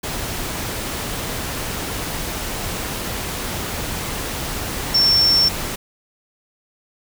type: tone in noise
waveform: sine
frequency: 5430 Hz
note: F8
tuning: 50 cents flat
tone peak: -12 dBFS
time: 4.94-5.49 s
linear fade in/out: 10 ms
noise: pink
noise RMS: -26 dBFS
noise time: 0.03-5.76 s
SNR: +11 dB
effects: none